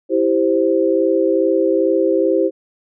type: chord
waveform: sine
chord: C major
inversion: first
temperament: equal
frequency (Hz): 329.6 / 392 / 523.3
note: E4 / G4 / C5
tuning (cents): 0 / 0 / 0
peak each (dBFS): -17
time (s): 0.09-2.51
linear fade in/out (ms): 50
effects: none